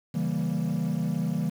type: chord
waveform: triangle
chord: C# diminished seventh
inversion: none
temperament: equal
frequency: 138.59 / 164.81 / 196 / 233.1 Hz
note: C#3 / E3 / G3 / Bb3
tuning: 0 / 0 / 0 / 0 cents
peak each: -31 / -25 / -28 / -29 dBFS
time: 0.14-1.5 s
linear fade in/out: 10 ms
effects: tanh soft clip ceiling -19 dBFS + 8-bit